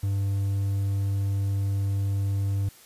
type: tone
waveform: triangle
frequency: 98.9 Hz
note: G2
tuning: 16 cents sharp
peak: -21 dBFS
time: 0.03-2.69 s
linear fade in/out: 5 ms
effects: white hiss -52 dBFS RMS until 2.85 s + resampled to 32000 Hz